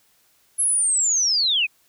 sine linear sweep, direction down, 11000 to 2400 Hz, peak -17 dBFS, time 0.58-1.67 s, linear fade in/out 20 ms, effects white hiss -61 dBFS RMS until 1.88 s

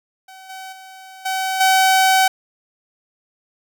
sawtooth tone with level steps, 760 Hz, F#5, 46 cents sharp, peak -35 / -28 / -34 / -16 / -8 dBFS, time 0.28-2.28 s, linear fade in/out 5 ms, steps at 0.49 / 0.72 / 1.25 / 1.6 s, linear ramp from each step 10 ms, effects none

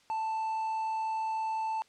triangle tone with quantisation, 883 Hz, A5, 6 cents sharp, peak -28 dBFS, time 0.1-1.82 s, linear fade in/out 0 ms, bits 9, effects white hiss -64 dBFS RMS until 1.88 s + low-pass 6000 Hz 12 dB/octave

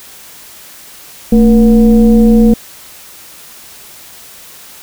sine tone with frequency modulation, 223.2 Hz, A3, 25 cents sharp, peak -3 dBFS, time 1.32-2.54 s, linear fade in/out 5 ms, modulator 254 Hz, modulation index 0.7, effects white hiss -35 dBFS RMS until 4.82 s

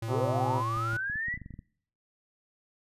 square tone, 113.2 Hz, A2, 50 cents sharp, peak -33 dBFS, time 0.02-0.97 s, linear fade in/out 5 ms
harmonic tone, 128.9 Hz, C3, 26 cents flat, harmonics 1 / 2 / 3 / 4 / 5 / 6 / 7 / 8 / 9 / 10, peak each -34 / -37 / -38 / -36 / -41 / -38 / -39 / -42 / -43 / -45 dBFS, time 0.07-0.63 s, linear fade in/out 50 ms
sine linear sweep, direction up, 349.2 to 2021 Hz, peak -30 dBFS, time 0.1-1.38 s, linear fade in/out 50 ms
clicks, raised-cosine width 5 ms, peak -31 dBFS, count 12, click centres 0.768 / 0.933 / 1.099 / 1.157 / 1.284 / 1.341 / 1.375 / 1.417 / 1.461 / 1.507 / 1.54 / 1.591 s
effects noise-tail reverb RT60 0.6 s tail -22 dB re dry + resampled to 32000 Hz

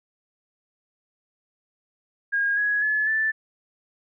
sine tone with pitch steps, 1628 / 1670.9 / 1714.9 / 1760 Hz, G#6 / G#6 / A6 / A6, -35 / +10 / -45 / 0 cents, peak -20 dBFS, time 2.32-3.32 s, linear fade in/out 20 ms, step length 250 ms, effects none

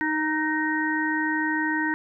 harmonic tone with a mistuned harmonic, 311.1 Hz, D#4, in tune, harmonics 1 / 3 / 5 / 6, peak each -26 / -30 / -30 / -27 dBFS, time 0.01-1.94 s, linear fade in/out 0 ms, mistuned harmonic 5, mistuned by -24 cents, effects none

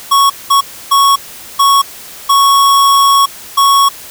square tone bursts at uneven times, 1108.7 Hz, C#6, in tune, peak -6 dBFS, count 6, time 0.11-0.3 / 0.5-0.61 / 0.91-1.16 / 1.59-1.82 / 2.29-3.26 / 3.57-3.89 s, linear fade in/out 10 ms, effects white hiss -31 dBFS RMS until 4.1 s

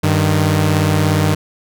sawtooth tone pair together, 96.9 / 153.82 Hz, G2 / D#3, -20 / -20 cents, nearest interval minor sixth, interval 800 cents, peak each -11 dBFS, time 0.03-1.35 s, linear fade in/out 10 ms, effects none

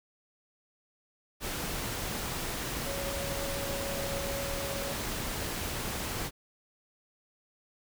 sine tone in noise, 556 Hz, C#5, 5 cents sharp, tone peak -37 dBFS, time 2.83-4.95 s, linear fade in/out 50 ms, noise pink, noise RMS -35 dBFS, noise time 1.4-6.31 s, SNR -5 dB, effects none

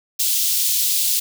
white high-pass noise, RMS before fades -19 dBFS, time 0.19-1.2 s, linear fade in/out 10 ms, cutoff 3200 Hz, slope 24 dB/octave, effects none

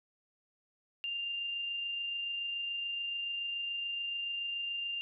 sine tone with amplitude modulation, 2794 Hz, F7, in tune, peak -33 dBFS, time 1.04-5.01 s, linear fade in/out 0 ms, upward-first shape sine, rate 27 Hz, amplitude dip 25%, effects none

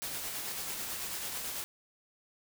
white noise with tremolo, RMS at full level -37 dBFS, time 0.02-1.64 s, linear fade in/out 0 ms, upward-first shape sine, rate 9.1 Hz, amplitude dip 30%, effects none

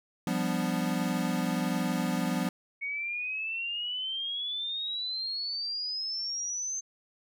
square chord, G dominant seventh, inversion third, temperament equal, 174.61 / 196 / 246.9 / 293.7 Hz, F3 / G3 / B3 / D4, 0 / 0 / 0 / 0 cents, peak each -33 / -34 / -33 / -37 dBFS, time 0.27-2.49 s, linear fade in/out 2 ms
sine exponential sweep, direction up, 2217 to 6320 Hz, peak -31 dBFS, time 2.81-6.81 s, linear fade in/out 20 ms
effects none

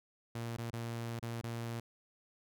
sawtooth tone with dropouts, 116.54 Hz, A#2, in tune, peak -34 dBFS, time 0.35-1.8 s, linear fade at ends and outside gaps 5 ms, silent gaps 0.569-0.583 / 0.706-0.731 / 1.195-1.226 / 1.413-1.436 s, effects none

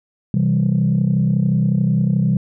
sine chord, C major, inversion none, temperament equal, 130.81 / 164.81 / 196 Hz, C3 / E3 / G3, 0 / 0 / 0 cents, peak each -17 dBFS, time 0.34-2.37 s, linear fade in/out 2 ms, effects tanh soft clip ceiling -8 dBFS

